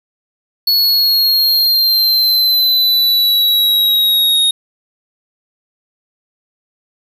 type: exponential sweep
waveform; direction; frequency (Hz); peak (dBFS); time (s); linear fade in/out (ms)
square; down; 4388 to 3729; -10; 0.67-4.51; 5
effects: 7-bit